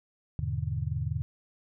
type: chord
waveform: sine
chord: E dominant seventh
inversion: none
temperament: just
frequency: 82.41 / 103.01 / 123.61 / 148.33 Hz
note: E2 / G#2 / B2 / D3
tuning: 0 / -14 / +2 / +18 cents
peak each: -34 dBFS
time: 0.39-1.22 s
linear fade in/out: 0 ms
effects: none